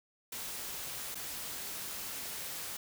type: noise with dropouts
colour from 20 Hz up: white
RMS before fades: -41 dBFS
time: 0.32-2.77 s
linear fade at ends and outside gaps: 5 ms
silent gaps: 1.147-1.153 s
effects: none